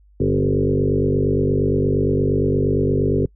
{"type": "tone with frequency modulation", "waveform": "sine", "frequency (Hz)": 261.6, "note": "C4", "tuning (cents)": 0, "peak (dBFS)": -15, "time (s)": [0.2, 3.26], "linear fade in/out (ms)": 5, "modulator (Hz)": 48.6, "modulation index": 4.1, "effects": ["noise-tail reverb RT60 0.1 s tail -26 dB re dry", "added 50 Hz sine -49 dBFS peak until 3.35 s"]}